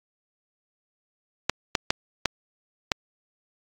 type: clicks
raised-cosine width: 0.2 ms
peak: -3 dBFS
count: 5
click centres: 1.496 / 1.752 / 1.905 / 2.257 / 2.918 s
effects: AAC 48 kbps